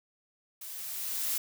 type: noise with level ramp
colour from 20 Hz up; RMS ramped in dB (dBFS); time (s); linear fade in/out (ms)
blue; -43 to -30; 0.61-1.38; 5
effects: none